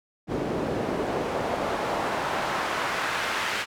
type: noise with band-pass filter sweep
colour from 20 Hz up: pink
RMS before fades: -28 dBFS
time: 0.27-3.66 s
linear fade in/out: 50 ms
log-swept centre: 310 to 1900 Hz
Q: 1
effects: none